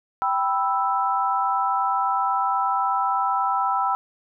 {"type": "chord", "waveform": "sine", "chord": "E minor", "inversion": "first", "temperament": "equal", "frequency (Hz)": [784, 987.8, 1318.5], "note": ["G5", "B5", "E6"], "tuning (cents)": [0, 0, 0], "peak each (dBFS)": -24, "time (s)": [0.22, 3.95], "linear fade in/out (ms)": 0, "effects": []}